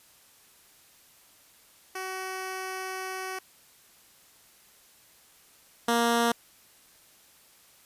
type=tone pair in turn; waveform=10% pulse; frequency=376.4 / 234.4 Hz; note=F#4 / A#3; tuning=+30 / +10 cents; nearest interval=minor sixth; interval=820 cents; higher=first; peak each=-25 / -14 dBFS; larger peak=second; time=1.95-3.39 / 5.88-6.32 s; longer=first; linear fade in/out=5 ms; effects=white hiss -58 dBFS RMS until 7.85 s + resampled to 32000 Hz